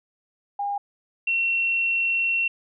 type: tone pair in turn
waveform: sine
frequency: 809 / 2721 Hz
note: G#5 / F7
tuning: -46 / -46 cents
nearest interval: octave + major sixth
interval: 2100 cents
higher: second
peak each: -24 / -20 dBFS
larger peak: second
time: 0.59-0.78 / 1.27-2.48 s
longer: second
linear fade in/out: 5 ms
effects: none